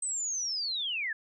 sine linear sweep, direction down, 8250 to 1661.2 Hz, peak -30 dBFS, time 0.02-1.13 s, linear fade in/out 5 ms, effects none

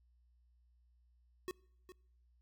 square tone with echo, 367.7 Hz, F#4, 11 cents flat, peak -39 dBFS, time 1.48-1.51 s, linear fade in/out 0 ms, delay 410 ms, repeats 1, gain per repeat -13 dB, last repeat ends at 1.92 s, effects noise-tail reverb RT60 0.7 s tail -25 dB re dry + added 60 Hz sine -67 dBFS peak until 2.41 s

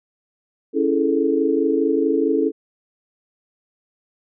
sine chord, A major seventh, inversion first, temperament equal, 277.2 / 329.6 / 415.3 / 440 Hz, C#4 / E4 / G#4 / A4, 0 / 0 / 0 / 0 cents, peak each -21 / -21 / -25 / -20 dBFS, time 0.73-2.52 s, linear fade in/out 50 ms, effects none

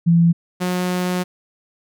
sine / sawtooth tone pair in turn, 168.9 / 180.74 Hz, E3 / F#3, +42 / -40 cents, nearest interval minor second, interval 118 cents, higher second, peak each -10 / -15 dBFS, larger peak first, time 0.06-0.33 / 0.6-1.24 s, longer second, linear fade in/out 20 ms, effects none

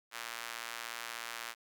sawtooth tone with high-pass filter, 116.54 Hz, A#2, in tune, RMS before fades -43 dBFS, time 0.11-1.55 s, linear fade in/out 50 ms, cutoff 1400 Hz, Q 0.96, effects none

